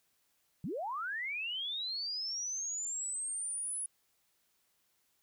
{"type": "linear sweep", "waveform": "sine", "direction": "up", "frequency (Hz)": [130.81, 10370], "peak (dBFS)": -35, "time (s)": [0.64, 3.86], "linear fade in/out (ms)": 2, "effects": ["white hiss -75 dBFS RMS until 5.22 s"]}